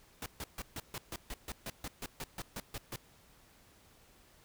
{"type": "noise bursts", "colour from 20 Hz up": "pink", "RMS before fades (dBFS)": -41, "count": 16, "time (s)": [0.22, 2.96], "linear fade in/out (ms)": 2, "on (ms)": 40, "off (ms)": 140, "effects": ["pink hiss -63 dBFS RMS until 4.44 s"]}